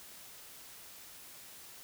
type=silence; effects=white hiss -52 dBFS RMS until 1.83 s